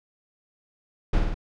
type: noise with echo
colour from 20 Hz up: brown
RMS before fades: -19 dBFS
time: 1.13-1.19 s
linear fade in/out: 5 ms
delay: 51 ms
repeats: 3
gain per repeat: -3 dB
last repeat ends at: 1.343 s
effects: low-pass 4000 Hz 12 dB/octave